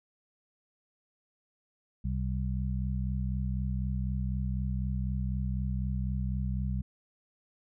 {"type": "harmonic tone", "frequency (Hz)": 64, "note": "C2", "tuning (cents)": -38, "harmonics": [1, 2, 3], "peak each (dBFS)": [-31, -34, -36], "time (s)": [2.04, 6.82], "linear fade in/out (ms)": 10, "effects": []}